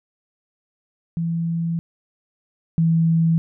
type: tone pair in turn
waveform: sine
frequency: 166.9 / 164.22 Hz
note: E3 / E3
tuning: +22 / -6 cents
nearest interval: unison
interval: 28 cents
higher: first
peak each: -20 / -14 dBFS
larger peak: second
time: 1.17-1.79 / 2.78-3.38 s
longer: first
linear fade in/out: 0 ms
effects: none